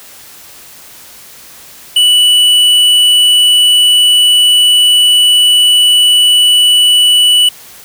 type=tone with tanh clipping; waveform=sine; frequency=2960 Hz; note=F#7; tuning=in tune; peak=-6 dBFS; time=1.96-7.49 s; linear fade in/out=5 ms; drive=10 dB; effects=white hiss -35 dBFS RMS until 7.84 s